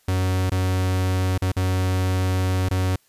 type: tone with dropouts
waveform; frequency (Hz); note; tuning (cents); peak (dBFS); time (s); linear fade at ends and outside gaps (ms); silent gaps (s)
45% pulse; 93; F#2; +9; -19; 0.08-2.96; 5; 0.498-0.517 / 1.379-1.419 / 1.519-1.565 / 2.688-2.709
effects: white hiss -61 dBFS RMS until 3.08 s + resampled to 32000 Hz